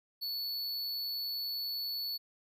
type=tone; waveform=square; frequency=4435 Hz; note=C#8; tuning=in tune; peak=-35 dBFS; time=0.21-2.18 s; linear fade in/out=20 ms; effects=none